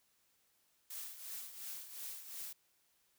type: noise with tremolo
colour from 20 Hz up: blue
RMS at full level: -44 dBFS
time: 0.9-2.53 s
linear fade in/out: 5 ms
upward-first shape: triangle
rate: 2.8 Hz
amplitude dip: 70%
effects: white hiss -75 dBFS RMS until 3.18 s